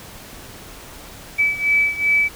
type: beating tone pair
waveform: sine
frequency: 2299 / 2301.6 Hz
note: D7 / D7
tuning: -37 / -36 cents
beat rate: 2.6 Hz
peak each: -17 / -20 dBFS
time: 1.38-2.29 s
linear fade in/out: 20 ms
effects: pink hiss -39 dBFS RMS until 2.35 s